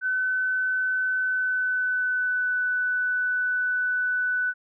sine tone with pitch glide, 1514 to 1493.2 Hz, F#6 to F#6, +39 to +15 cents, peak -22 dBFS, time 0.01-4.54 s, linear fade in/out 50 ms, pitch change -24 cents, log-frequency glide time 1.2-2.58 s, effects none

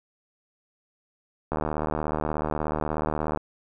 click train, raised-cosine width 1 ms, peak -13 dBFS, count 143, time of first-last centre 1.52-3.374 s, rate 76.6 Hz, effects none

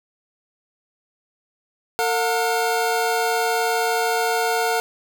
25% pulse tone pair together, 453.6 / 720 Hz, A#4 / F#5, -47 / -47 cents, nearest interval minor sixth, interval 800 cents, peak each -18 dBFS, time 1.99-4.8 s, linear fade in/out 0 ms, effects none

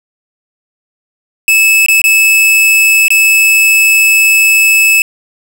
45% pulse tone with dropouts, 2607 Hz, E7, 20 cents flat, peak -5 dBFS, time 1.48-5.02 s, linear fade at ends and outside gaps 1 ms, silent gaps 1.862-1.884 / 2.017-2.04 / 3.082-3.104 s, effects none

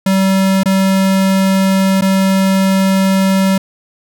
square tone with dropouts, 192 Hz, G3, 36 cents flat, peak -10 dBFS, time 0.06-3.58 s, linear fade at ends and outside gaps 5 ms, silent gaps 0.634-0.657 / 2.011-2.02 s, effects none

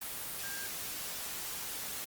sine tone in noise, 1600 Hz, G6, 35 cents sharp, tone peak -43 dBFS, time 0.43-0.67 s, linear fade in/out 10 ms, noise white, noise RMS -40 dBFS, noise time 0.01-2.05 s, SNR -6 dB, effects Opus 24 kbps

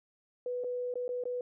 sine tone with dropouts, 493.9 Hz, B4, in tune, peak -32 dBFS, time 0.46-1.41 s, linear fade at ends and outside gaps 2 ms, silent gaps 0.638-0.643 / 0.94-0.955 / 1.08-1.09 / 1.238-1.254 s, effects none

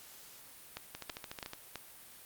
two click trains, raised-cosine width 0.2 ms, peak -22 / -24 dBFS, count 4 / 9, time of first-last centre 0.77-1.757 / 0.95-1.534 s, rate 3.04 / 13.7 Hz, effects white hiss -54 dBFS RMS until 2.25 s + Opus 48 kbps

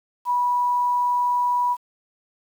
sine tone with quantisation, 978 Hz, B5, 17 cents flat, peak -18 dBFS, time 0.25-1.77 s, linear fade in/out 50 ms, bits 8, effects none

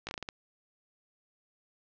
slowing click train, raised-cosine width 0.2 ms, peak -19 dBFS, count 7, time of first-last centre 0.07-0.288 s, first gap 18 ms, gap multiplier 1.28, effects low-pass 5000 Hz 12 dB/octave

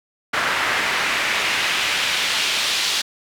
pink noise with band-pass filter sweep, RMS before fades -21 dBFS, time 0.33-3.02 s, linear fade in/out 10 ms, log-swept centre 1600 to 3900 Hz, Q 1.3, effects none

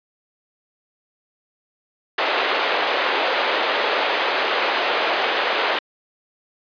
pink band-pass noise, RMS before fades -21 dBFS, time 2.18-5.79 s, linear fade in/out 5 ms, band 430 to 3700 Hz, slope 24 dB/octave, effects resampled to 11025 Hz

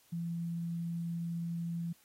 sine tone, 169.1 Hz, E3, 44 cents sharp, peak -34 dBFS, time 0.12-1.93 s, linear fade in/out 10 ms, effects white hiss -66 dBFS RMS until 2.04 s + AAC 48 kbps

